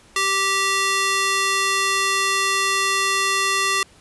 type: tone with high-pass filter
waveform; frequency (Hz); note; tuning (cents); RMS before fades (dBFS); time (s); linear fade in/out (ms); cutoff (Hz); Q
square; 390; G4; -9; -20; 0.16-3.83; 2; 1300; 0.77
effects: pink hiss -51 dBFS RMS until 4 s + resampled to 24000 Hz